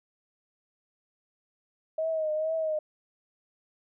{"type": "tone with vibrato", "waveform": "sine", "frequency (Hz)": 630, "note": "D#5", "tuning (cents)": 21, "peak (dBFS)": -26, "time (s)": [1.98, 2.79], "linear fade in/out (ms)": 5, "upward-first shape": "triangle", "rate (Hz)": 2.2, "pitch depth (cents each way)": 57, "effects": []}